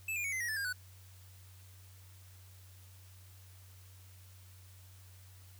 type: tone with pitch steps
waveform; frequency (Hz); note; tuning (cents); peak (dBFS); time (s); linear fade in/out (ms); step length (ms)
square; 2620 / 2416 / 2229 / 2056 / 1895.9 / 1748.6 / 1612.8 / 1487.5; E7 / D7 / C#7 / C7 / A#6 / A6 / G6 / F#6; -11 / +48 / +9 / -31 / +29 / -11 / +49 / +9; -35; 0.08-0.728; 5; 81
effects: added 93 Hz sine -54 dBFS peak until 5.59 s + white hiss -62 dBFS RMS until 5.59 s